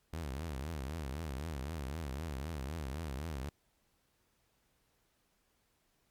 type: tone with vibrato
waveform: sawtooth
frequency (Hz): 73.42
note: D2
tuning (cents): 0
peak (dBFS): -34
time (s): 0.13-3.49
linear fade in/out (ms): 0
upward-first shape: triangle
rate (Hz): 3.9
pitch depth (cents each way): 280
effects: pink hiss -75 dBFS RMS until 6.1 s + MP3 96 kbps